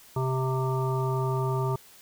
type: harmonic tone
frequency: 130.81 Hz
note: C3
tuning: in tune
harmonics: 1 / 3 / 5 / 7 / 9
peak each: -26 / -31 / -38 / -34 / -36 dBFS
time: 0.16-1.76 s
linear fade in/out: 5 ms
effects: white hiss -53 dBFS RMS until 2.01 s